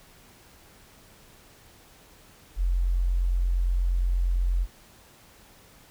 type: tone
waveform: sine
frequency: 44.28 Hz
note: F1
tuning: 25 cents sharp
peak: -21 dBFS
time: 2.56-4.67 s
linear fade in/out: 50 ms
effects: pink hiss -54 dBFS RMS until 5.9 s